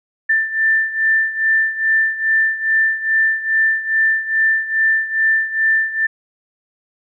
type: beating tone pair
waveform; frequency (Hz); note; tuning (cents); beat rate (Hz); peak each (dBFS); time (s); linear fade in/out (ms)
sine; 1777 / 1779.4; A6 / A6; +17 / +19; 2.4; -15 / -19; 0.29-6.07; 10
effects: none